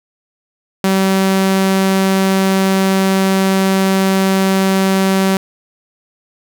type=tone; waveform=sawtooth; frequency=191.8 Hz; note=G3; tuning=37 cents flat; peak=-7 dBFS; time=0.84-5.37 s; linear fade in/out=2 ms; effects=8-bit